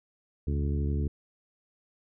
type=harmonic tone with a mistuned harmonic; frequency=71.8 Hz; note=D2; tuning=39 cents flat; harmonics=1 / 2 / 3 / 4 / 5 / 6; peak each=-27 / -33 / -37 / -39 / -41 / -43 dBFS; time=0.47-1.08 s; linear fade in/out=5 ms; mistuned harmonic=1; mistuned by=+110 cents; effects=none